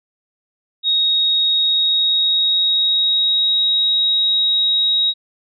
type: tone with pitch glide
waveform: sine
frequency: 3760 to 3799 Hz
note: A#7 to A#7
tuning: +14 to +32 cents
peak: -13 dBFS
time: 0.83-5.14 s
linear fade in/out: 50 ms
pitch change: +18 cents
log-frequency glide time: 1.47-3.64 s
effects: none